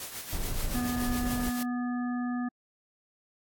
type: noise with tremolo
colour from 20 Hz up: white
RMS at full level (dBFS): -37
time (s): 0-1.63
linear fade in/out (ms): 2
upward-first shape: triangle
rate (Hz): 7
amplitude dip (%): 60
type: noise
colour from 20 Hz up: brown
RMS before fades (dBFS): -33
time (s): 0.32-1.5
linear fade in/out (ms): 10
type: harmonic tone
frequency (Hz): 245.3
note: B3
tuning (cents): -12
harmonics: 1 / 3 / 5 / 7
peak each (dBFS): -29 / -41 / -43 / -44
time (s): 0.74-2.49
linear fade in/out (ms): 10
effects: AAC 64 kbps